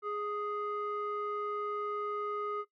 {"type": "tone with low-pass filter", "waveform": "square", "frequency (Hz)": 415.3, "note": "G#4", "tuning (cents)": 0, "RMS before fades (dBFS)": -36, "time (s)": [0.02, 2.65], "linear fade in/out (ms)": 50, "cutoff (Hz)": 1400, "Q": 5, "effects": ["noise-tail reverb RT60 0.1 s tail -18 dB re dry"]}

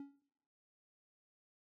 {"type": "tone with exponential decay", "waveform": "triangle", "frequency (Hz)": 280.2, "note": "C#4", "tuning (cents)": 19, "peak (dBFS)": -40, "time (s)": [0, 0.22], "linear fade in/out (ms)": 2, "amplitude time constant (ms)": 47, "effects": ["noise-tail reverb RT60 0.7 s tail -20 dB re dry"]}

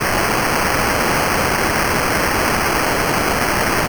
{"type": "noise with sample-and-hold", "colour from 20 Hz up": "blue", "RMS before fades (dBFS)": -17, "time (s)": [0, 3.88], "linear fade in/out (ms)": 20, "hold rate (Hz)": 3675, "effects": []}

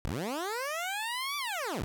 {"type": "linear two-way sweep", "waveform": "15% pulse", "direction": "up then down", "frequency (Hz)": [30.07, 1178, 30.07], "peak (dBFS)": -26, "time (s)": [0.05, 1.84], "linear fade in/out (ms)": 0, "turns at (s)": 1.37, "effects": []}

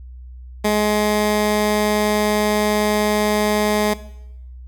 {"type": "tone", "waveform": "15% pulse", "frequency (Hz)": 210.6, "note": "G#3", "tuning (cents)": 24, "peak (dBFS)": -9, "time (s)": [0.64, 3.94], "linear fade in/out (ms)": 10, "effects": ["noise-tail reverb RT60 0.8 s tail -17 dB re dry", "added 62 Hz sine -34 dBFS peak until 4.67 s"]}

